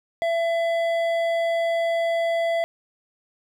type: tone with hard clipping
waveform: sine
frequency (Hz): 670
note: E5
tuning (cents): +28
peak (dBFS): -22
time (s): 0.22-2.64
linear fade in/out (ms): 0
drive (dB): 9
effects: none

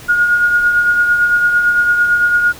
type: tone with tremolo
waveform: sine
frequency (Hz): 1434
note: F6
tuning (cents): +45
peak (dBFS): -7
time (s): 0.08-2.53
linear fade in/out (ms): 20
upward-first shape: triangle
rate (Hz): 8.9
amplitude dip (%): 50
effects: pink hiss -35 dBFS RMS until 2.59 s

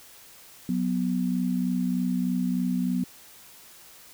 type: tone pair together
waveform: sine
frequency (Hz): 183.81 / 247.1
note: F#3 / B3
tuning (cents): -11 / +1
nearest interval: perfect fourth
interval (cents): 512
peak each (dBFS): -26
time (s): 0.69-3.04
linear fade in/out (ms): 2
effects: white hiss -50 dBFS RMS until 4.13 s

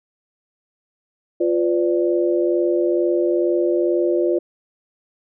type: chord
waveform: sine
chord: B diminished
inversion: second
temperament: equal with one note detuned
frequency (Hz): 349.2 / 505.1 / 587.3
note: F4 / B4 / D5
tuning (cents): 0 / +39 / 0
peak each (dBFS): -17 / -23 / -23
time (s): 1.4-4.39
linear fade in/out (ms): 10
effects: none

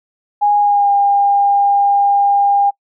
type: tone with pitch glide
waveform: sine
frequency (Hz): 824 to 804.7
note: G#5 to G5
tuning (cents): -14 to +45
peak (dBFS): -9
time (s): 0.41-2.71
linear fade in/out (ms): 20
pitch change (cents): -41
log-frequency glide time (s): 0.59-0.91
effects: noise-tail reverb RT60 0.1 s tail -26 dB re dry

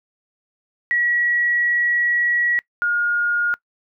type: tone pair in turn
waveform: sine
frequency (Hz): 1922 / 1426.5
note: B6 / F6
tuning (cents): -48 / +36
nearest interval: perfect fourth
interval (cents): 516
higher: first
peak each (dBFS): -16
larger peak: neither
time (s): 0.91-2.59 / 2.82-3.54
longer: first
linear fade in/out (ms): 0
effects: noise-tail reverb RT60 0.1 s tail -23 dB re dry

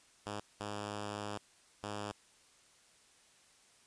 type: tone bursts at uneven times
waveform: 5% pulse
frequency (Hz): 103.6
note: G#2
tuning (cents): -4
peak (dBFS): -28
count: 3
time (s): 0.26-0.4 / 0.6-1.38 / 1.83-2.12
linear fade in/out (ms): 5
effects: white hiss -65 dBFS RMS until 3.86 s + resampled to 22050 Hz

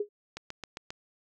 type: tone with exponential decay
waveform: sine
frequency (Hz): 412.9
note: G#4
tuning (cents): -10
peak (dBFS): -24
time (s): 0-0.09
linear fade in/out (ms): 5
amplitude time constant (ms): 18
type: click train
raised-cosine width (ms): 0.2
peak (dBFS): -21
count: 5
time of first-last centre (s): 0.37-0.905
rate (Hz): 7.48
effects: none

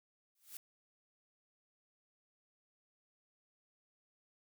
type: noise with exponential growth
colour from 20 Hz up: blue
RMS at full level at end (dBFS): -44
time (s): 0.35-0.57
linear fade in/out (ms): 2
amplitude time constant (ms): 47
effects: none

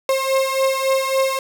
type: beating tone pair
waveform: 35% pulse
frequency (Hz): 532 / 535.6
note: C5 / C5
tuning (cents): +29 / +40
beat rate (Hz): 3.6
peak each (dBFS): -17 / -19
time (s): 0.09-1.39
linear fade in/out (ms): 2
effects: none

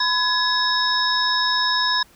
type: tone cluster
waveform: sine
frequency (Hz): 1003 / 1683 / 3775 / 5280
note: B5 / G#6 / A#7 / E8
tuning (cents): +26 / +23 / +21 / +2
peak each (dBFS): -23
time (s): 0-2.03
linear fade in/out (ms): 5
effects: pink hiss -53 dBFS RMS until 2.15 s

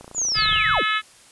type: click train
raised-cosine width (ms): 1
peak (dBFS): -26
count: 17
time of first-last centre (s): 0.01-0.562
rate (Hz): 29
type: linear sweep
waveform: sine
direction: down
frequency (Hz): 7210 to 67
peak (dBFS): -20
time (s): 0.14-0.84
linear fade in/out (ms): 50
type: harmonic tone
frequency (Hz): 430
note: A4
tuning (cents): -40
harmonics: 3 / 4 / 5 / 6 / 7 / 8 / 9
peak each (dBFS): -23 / -25 / -27 / -29 / -30 / -31 / -32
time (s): 0.34-1.02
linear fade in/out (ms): 50
type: low-pass noise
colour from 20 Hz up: pink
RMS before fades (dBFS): -35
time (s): 0.35-0.8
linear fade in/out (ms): 20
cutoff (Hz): 180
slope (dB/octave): 96
effects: white hiss -50 dBFS RMS until 1.31 s + resampled to 24000 Hz

